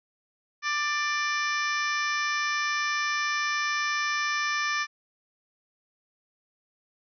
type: harmonic tone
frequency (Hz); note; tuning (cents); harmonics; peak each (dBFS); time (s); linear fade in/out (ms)
591; D5; +11; 2 / 3 / 4 / 5 / 6 / 7 / 8 / 9 / 10; -30 / -29 / -32 / -43 / -41 / -44 / -44 / -37 / -40; 0.62-4.87; 50
effects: none